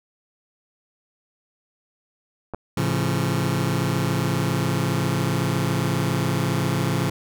clicks, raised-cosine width 1 ms, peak -17 dBFS, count 2, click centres 2.537 / 2.546 s
sawtooth chord, A augmented, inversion none, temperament just, 110 / 137.5 / 171.88 Hz, A2 / C#3 / E#3, 0 / -14 / -27 cents, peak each -22 / -20 / -21 dBFS, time 2.77-7.1 s, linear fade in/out 5 ms
effects none

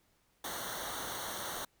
pink noise with comb filter, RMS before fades -40 dBFS, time 0.44-1.65 s, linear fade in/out 5 ms, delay 0.4 ms, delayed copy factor -0.85, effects pink hiss -72 dBFS RMS until 1.8 s

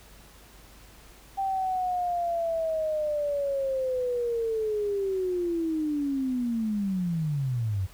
sine linear sweep, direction down, 784 to 89.2 Hz, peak -25 dBFS, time 1.37-7.87 s, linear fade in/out 20 ms, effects added 50 Hz sine -53 dBFS peak until 7.93 s + pink hiss -53 dBFS RMS until 7.93 s

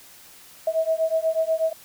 sine beating tone pair, 641 / 649.2 Hz, E5 / E5, -49 / -27 cents, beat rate 8.2 Hz, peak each -23 / -23 dBFS, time 0.67-1.73 s, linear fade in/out 5 ms, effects white hiss -48 dBFS RMS until 1.84 s

